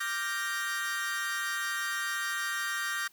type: chord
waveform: 40% pulse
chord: G minor seventh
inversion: second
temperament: equal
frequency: 1174.7 / 1396.9 / 1568 / 1864.7 Hz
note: D6 / F6 / G6 / Bb6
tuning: 0 / 0 / 0 / 0 cents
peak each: -38 / -38 / -34 / -34 dBFS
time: 0-3.08 s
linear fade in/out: 10 ms
effects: white hiss -62 dBFS RMS until 3.12 s